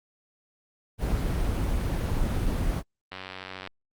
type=noise; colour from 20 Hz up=brown; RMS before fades=-26 dBFS; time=0.98-2.83 s; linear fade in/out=50 ms
type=click train; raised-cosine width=0.3 ms; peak=-21 dBFS; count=53; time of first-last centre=3.12-3.674 s; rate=93.9 Hz
effects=Opus 24 kbps